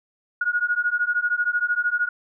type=beating tone pair; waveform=sine; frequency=1439 / 1452 Hz; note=F#6 / F#6; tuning=-49 / -33 cents; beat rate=13 Hz; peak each=-23 dBFS; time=0.41-2.09 s; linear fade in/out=5 ms; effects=none